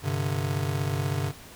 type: chord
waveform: square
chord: G suspended fourth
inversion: none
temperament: just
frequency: 98 / 130.67 / 147 Hz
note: G2 / C3 / D3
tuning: 0 / -2 / +2 cents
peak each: -31 dBFS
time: 0.02-1.33 s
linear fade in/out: 50 ms
effects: pink hiss -47 dBFS RMS until 1.55 s